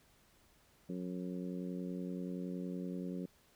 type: harmonic tone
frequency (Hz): 90.6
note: F#2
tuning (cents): -36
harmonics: 2 / 3 / 4 / 5 / 6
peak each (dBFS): -40 / -44 / -48 / -50 / -53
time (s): 0.89-3.26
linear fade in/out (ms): 5
effects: pink hiss -68 dBFS RMS until 3.55 s